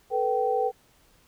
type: tone cluster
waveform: sine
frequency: 438.7 / 489.9 / 774 Hz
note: A4 / B4 / G5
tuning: -5 / -14 / -22 cents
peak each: -28 / -26 / -26 dBFS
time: 0.1-0.72 s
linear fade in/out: 50 ms
effects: pink hiss -61 dBFS RMS until 1.27 s